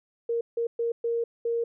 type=tone bursts at uneven times; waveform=sine; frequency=466.2 Hz; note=A#4; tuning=in tune; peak=-24 dBFS; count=5; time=0.29-0.41 / 0.57-0.67 / 0.79-0.92 / 1.04-1.24 / 1.45-1.64 s; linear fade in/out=5 ms; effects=none